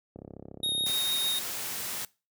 click train, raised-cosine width 2 ms, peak -29 dBFS, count 26, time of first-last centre 0.16-0.897 s, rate 33.9 Hz
square tone with vibrato, 3729 Hz, A#7, in tune, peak -27 dBFS, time 0.63-1.39 s, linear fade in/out 5 ms, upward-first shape sine, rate 6.6 Hz, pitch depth 9 cents each way
white noise, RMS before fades -35 dBFS, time 0.86-2.05 s, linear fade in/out 2 ms
effects noise-tail reverb RT60 0.3 s tail -22 dB re dry + high-pass 80 Hz 12 dB/octave

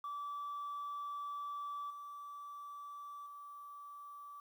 sine tone with level steps, 1157 Hz, D6, 26 cents flat, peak -38 / -45 / -48 dBFS, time 0.04-4.4 s, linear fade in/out 2 ms, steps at 1.9 / 3.26 s, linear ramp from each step 5 ms, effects tanh soft clip ceiling -38 dBFS + 11-bit

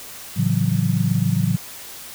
sine chord, F# minor seventh, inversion first, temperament just, 111 / 138.75 / 166.5 / 185 Hz, A2 / C#3 / E3 / F#3, +16 / +2 / +18 / 0 cents, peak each -22 dBFS, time 0.36-1.57 s, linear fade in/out 20 ms, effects white hiss -37 dBFS RMS until 2.14 s

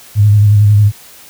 sine tone with vibrato, 103.83 Hz, G#2, in tune, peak -4 dBFS, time 0.15-0.92 s, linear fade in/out 50 ms, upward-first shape square, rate 11 Hz, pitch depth 29 cents each way, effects white hiss -38 dBFS RMS until 1.29 s

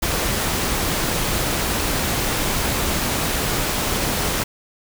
pink noise with amplitude modulation, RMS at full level -20 dBFS, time 0.02-4.44 s, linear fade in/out 10 ms, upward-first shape sine, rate 279 Hz, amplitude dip 35%, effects none

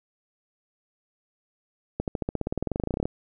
accelerating click train, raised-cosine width 2 ms, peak -13 dBFS, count 23, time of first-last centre 2-3.055 s, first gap 78 ms, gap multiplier 0.95, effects none

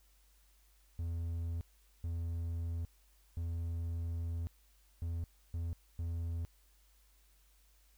triangle tone bursts at uneven times, 84 Hz, E2, 33 cents sharp, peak -33 dBFS, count 6, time 0.99-1.61 / 2.04-2.85 / 3.37-4.47 / 5.02-5.24 / 5.54-5.73 / 5.99-6.45 s, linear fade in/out 0 ms, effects added 50 Hz sine -65 dBFS peak until 7.97 s + white hiss -71 dBFS RMS until 7.97 s

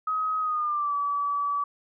sine tone with pitch glide, 1266 to 1147.6 Hz, D#6 to D6, +30 to -40 cents, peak -24 dBFS, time 0.07-1.64 s, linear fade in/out 5 ms, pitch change -170 cents, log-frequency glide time 0.4-0.95 s, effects none

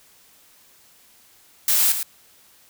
blue noise with echo, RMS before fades -18 dBFS, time 1.68-1.92 s, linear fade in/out 2 ms, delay 110 ms, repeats 1, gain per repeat -8 dB, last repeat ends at 2.03 s, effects white hiss -54 dBFS RMS until 2.69 s

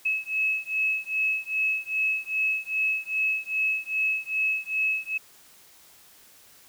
sine beating tone pair, 2580 / 2582.5 Hz, E7 / E7, -38 / -36 cents, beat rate 2.5 Hz, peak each -27 dBFS, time 0.05-5.18 s, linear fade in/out 10 ms, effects white hiss -54 dBFS RMS until 6.68 s

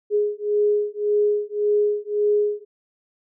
sine beating tone pair, 415.3 / 417.1 Hz, G#4 / G#4, 0 / +7 cents, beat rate 1.8 Hz, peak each -21 / -21 dBFS, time 0.1-2.65 s, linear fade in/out 50 ms, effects none

